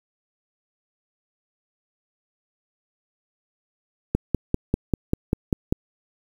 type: click train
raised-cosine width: 3 ms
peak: -6 dBFS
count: 9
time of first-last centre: 4.15-5.725 s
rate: 5.08 Hz
effects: 7-bit